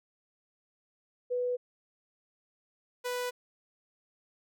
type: tone pair in turn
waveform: sine / sawtooth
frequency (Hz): 493.9 / 493.9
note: B4 / B4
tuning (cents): 0 / 0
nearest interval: unison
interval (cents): 0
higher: neither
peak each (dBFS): -28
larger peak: neither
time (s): 1.3-1.57 / 3.04-3.31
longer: neither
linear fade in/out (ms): 20
effects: none